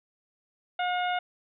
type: harmonic tone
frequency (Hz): 719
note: F#5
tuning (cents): -50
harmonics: 1 / 2 / 3 / 4 / 5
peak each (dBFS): -27 / -33 / -37 / -39 / -41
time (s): 0.79-1.19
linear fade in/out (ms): 5
effects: none